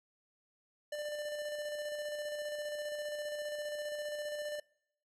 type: tone with tremolo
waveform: square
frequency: 594 Hz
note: D5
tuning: 20 cents sharp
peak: -37 dBFS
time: 0.92-4.6 s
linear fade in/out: 5 ms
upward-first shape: square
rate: 15 Hz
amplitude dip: 30%
effects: noise-tail reverb RT60 0.7 s tail -25 dB re dry + low-pass 11000 Hz 12 dB/octave